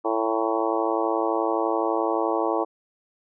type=harmonic tone with a mistuned harmonic; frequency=111.7 Hz; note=A2; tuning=27 cents sharp; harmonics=3 / 4 / 5 / 6 / 7 / 8 / 9 / 10; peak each=-27 / -28 / -29 / -30 / -30 / -31 / -32 / -32 dBFS; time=0.04-2.65 s; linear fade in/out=20 ms; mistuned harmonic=9; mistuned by=-28 cents; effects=none